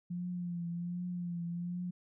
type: tone with vibrato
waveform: sine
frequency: 174.61 Hz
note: F3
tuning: in tune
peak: -35 dBFS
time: 0.1-1.91 s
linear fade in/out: 10 ms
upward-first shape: triangle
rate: 1.3 Hz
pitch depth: 47 cents each way
effects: none